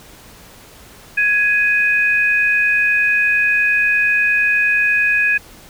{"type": "tone pair together", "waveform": "sine", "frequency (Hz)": [1668.5, 2500], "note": ["G#6", "D#7"], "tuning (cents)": [8, 8], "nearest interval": "perfect fifth", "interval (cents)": 700, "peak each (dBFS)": -15, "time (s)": [1.17, 5.38], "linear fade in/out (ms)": 10, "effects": ["pink hiss -42 dBFS RMS until 5.69 s"]}